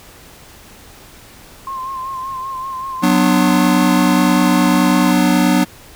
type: tone with vibrato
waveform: sine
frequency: 1057 Hz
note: C6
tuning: 17 cents sharp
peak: -22 dBFS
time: 1.67-5.11 s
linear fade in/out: 2 ms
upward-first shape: sine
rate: 5.2 Hz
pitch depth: 39 cents each way
type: chord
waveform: square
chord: B minor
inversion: second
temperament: just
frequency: 185.21 / 246.9 / 296.3 Hz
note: F#3 / B3 / D4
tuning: +2 / 0 / +15 cents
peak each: -16 dBFS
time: 3.02-5.65 s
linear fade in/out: 20 ms
effects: pink hiss -41 dBFS RMS until 5.95 s

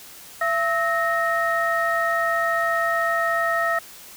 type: tone cluster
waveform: sine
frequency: 674 / 1297 / 1859 Hz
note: E5 / E6 / A#6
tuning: +38 / -28 / -5 cents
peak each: -23 dBFS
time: 0.41-3.79 s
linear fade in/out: 5 ms
effects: tanh soft clip ceiling -11 dBFS + white hiss -43 dBFS RMS until 4.16 s

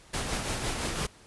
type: noise with tremolo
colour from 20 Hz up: pink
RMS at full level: -30 dBFS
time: 0.13-1.07 s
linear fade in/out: 10 ms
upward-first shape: sine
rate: 5.9 Hz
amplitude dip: 40%
effects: pink hiss -55 dBFS RMS until 1.26 s + resampled to 24000 Hz

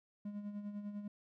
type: tone with tremolo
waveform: triangle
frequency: 205.6 Hz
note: G#3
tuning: 17 cents flat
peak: -37 dBFS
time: 0.25-1.08 s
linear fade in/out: 5 ms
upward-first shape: sine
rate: 10 Hz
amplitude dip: 55%
effects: none

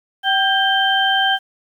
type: tone cluster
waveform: sine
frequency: 771 / 1595 / 3122 Hz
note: G5 / G6 / G7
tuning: -29 / +30 / -8 cents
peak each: -18 dBFS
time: 0.23-1.39 s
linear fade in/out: 50 ms
effects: 8-bit

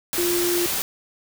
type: tone in noise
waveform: sine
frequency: 349.2 Hz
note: F4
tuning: in tune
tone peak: -21 dBFS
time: 0.18-0.66 s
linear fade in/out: 0 ms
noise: white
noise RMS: -25 dBFS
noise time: 0.13-0.82 s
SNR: +1 dB
effects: none

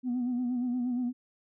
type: tone with vibrato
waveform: sine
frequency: 246.9 Hz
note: B3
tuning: in tune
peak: -26 dBFS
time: 0.03-1.13 s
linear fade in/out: 50 ms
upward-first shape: sine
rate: 8.5 Hz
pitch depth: 52 cents each way
effects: tanh soft clip ceiling -25 dBFS

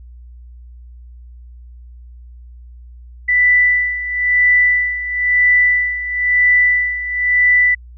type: tone with tremolo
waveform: sine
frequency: 1980 Hz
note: B6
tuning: 4 cents sharp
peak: -8 dBFS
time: 3.28-7.75 s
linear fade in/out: 10 ms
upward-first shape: sine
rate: 1 Hz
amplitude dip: 75%
effects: added 60 Hz sine -35 dBFS peak until 7.97 s

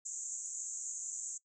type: band-pass noise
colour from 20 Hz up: white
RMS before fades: -42 dBFS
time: 0.05-1.38 s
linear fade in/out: 10 ms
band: 6500 to 7600 Hz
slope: 96 dB/octave
effects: noise-tail reverb RT60 0.1 s tail -19 dB re dry

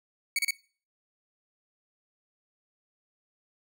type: tone bursts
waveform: sawtooth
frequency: 2236 Hz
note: C#7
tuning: 14 cents sharp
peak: -21 dBFS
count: 3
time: 0.36-0.508 s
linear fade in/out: 2 ms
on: 28 ms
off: 32 ms
effects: noise-tail reverb RT60 0.4 s tail -21 dB re dry

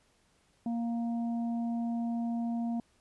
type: harmonic tone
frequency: 233.4 Hz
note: A#3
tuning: 2 cents sharp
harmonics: 1 / 3 / 4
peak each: -30 / -42 / -54 dBFS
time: 0.66-2.8 s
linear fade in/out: 2 ms
effects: pink hiss -69 dBFS RMS until 3 s + resampled to 24000 Hz

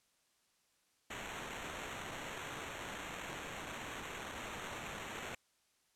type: noise with sample-and-hold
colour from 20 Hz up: blue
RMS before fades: -45 dBFS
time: 1.1-5.35 s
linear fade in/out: 5 ms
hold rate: 4900 Hz
effects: white hiss -75 dBFS RMS until 5.95 s + low-pass 10000 Hz 12 dB/octave

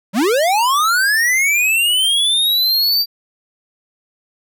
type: linear sweep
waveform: square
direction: up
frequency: 172.7 to 4699 Hz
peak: -13 dBFS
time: 0.13-3.06 s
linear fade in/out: 50 ms
effects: none

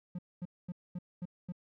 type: tone bursts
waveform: triangle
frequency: 177.5 Hz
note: F3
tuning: 28 cents sharp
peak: -34 dBFS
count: 6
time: 0.15-1.522 s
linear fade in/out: 5 ms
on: 37 ms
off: 230 ms
effects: none

